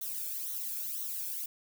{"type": "noise with flanger", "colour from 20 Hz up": "violet", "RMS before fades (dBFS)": -37, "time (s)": [0.01, 1.46], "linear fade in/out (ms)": 5, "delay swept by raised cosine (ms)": [0.4, 1.05], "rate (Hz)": 2, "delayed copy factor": -0.95, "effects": []}